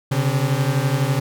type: beating tone pair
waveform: 40% pulse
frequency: 130.81 / 142.81 Hz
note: C3 / D3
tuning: 0 / -48 cents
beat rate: 12 Hz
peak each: -19 / -20 dBFS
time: 0.11-1.2 s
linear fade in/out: 10 ms
effects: none